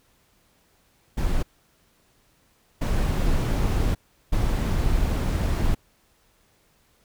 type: noise bursts at uneven times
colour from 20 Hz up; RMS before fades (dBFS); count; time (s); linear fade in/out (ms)
brown; -22; 3; 1.17-1.43 / 2.81-3.95 / 4.32-5.75; 10
effects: pink hiss -63 dBFS RMS until 7.04 s